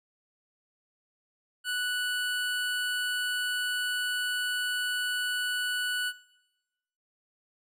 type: tone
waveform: 25% pulse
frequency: 1480 Hz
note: F#6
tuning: in tune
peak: -25 dBFS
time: 1.64-6.13 s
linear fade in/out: 50 ms
effects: noise-tail reverb RT60 1.0 s tail -19 dB re dry + resampled to 32000 Hz